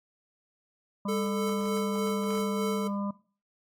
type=harmonic tone; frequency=200.8 Hz; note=G3; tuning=42 cents sharp; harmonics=1 / 3 / 5 / 6; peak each=-30 / -40 / -39 / -44 dBFS; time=1.05-3.11 s; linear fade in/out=5 ms
type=tone with tremolo; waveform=square; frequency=440 Hz; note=A4; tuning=in tune; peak=-29 dBFS; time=1.08-2.88 s; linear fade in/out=10 ms; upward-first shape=sine; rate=3.3 Hz; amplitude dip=40%
effects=noise-tail reverb RT60 0.4 s tail -19 dB re dry + AAC 64 kbps